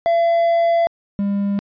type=tone pair in turn; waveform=triangle; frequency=676 / 200.6 Hz; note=E5 / G3; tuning=+43 / +40 cents; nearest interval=octave + major sixth; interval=2103 cents; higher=first; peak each=-11 / -15 dBFS; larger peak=first; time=0.06-0.87 / 1.19-1.59 s; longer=first; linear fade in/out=0 ms; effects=resampled to 11025 Hz